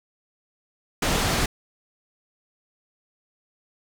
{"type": "low-pass noise", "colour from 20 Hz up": "pink", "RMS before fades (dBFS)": -23, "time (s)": [1.02, 1.46], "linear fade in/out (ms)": 5, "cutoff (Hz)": 8700, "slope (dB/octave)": 12, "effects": []}